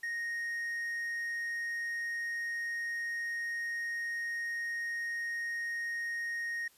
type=tone; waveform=triangle; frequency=1864.7 Hz; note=A#6; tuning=in tune; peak=-32 dBFS; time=0.03-6.68 s; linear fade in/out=5 ms; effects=white hiss -64 dBFS RMS until 6.77 s + resampled to 32000 Hz